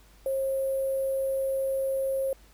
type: tone with sample-and-hold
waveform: sine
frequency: 537 Hz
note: C5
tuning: 45 cents sharp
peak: -25 dBFS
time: 0.26-2.33 s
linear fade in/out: 2 ms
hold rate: 11025 Hz
effects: added 50 Hz sine -54 dBFS peak until 2.53 s + pink hiss -59 dBFS RMS until 2.53 s